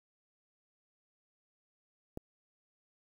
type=click; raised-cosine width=2 ms; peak=-26 dBFS; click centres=2.174 s; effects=9-bit